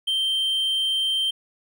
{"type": "tone", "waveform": "triangle", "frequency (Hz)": 3136, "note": "G7", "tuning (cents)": 0, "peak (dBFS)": -19, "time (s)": [0.07, 1.31], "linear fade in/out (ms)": 10, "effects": []}